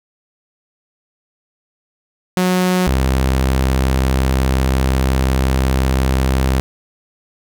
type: tone pair in turn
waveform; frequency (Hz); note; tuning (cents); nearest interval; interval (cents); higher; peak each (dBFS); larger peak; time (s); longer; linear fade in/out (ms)
sawtooth; 182.8 / 65.61; F#3 / C2; -21 / +5; octave + tritone; 1774; first; -9; neither; 2.37-2.87 / 2.87-6.6; second; 0
effects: none